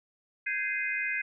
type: chord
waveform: sine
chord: Ab major seventh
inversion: third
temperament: just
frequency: 1557.4 / 1661.2 / 2077 / 2492 Hz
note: G6 / Ab6 / C7 / Eb7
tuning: -12 / 0 / -13 / +2 cents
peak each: -37 / -35 / -32 / -34 dBFS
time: 0.46-1.22 s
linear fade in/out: 10 ms
effects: none